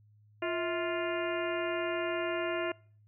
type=harmonic tone with a mistuned harmonic; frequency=349.2 Hz; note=F4; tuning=in tune; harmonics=1 / 2 / 3 / 4 / 5 / 6 / 7 / 8; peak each=-34 / -35 / -41 / -41 / -42 / -44 / -44 / -44 dBFS; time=0.42-2.72 s; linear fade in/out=5 ms; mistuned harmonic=2; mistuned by=-120 cents; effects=noise-tail reverb RT60 0.5 s tail -25 dB re dry + added 105 Hz sine -59 dBFS peak until 3.07 s